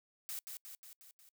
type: noise with echo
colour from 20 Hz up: blue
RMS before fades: -42 dBFS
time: 0.29-0.39 s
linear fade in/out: 0 ms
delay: 180 ms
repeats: 5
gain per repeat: -4 dB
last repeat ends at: 1.29 s
effects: noise-tail reverb RT60 0.1 s tail -26 dB re dry